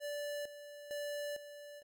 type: tone with tremolo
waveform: square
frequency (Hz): 583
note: D5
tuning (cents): -13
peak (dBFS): -39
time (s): 0-1.83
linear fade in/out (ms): 50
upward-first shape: square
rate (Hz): 1.1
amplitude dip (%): 70
effects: none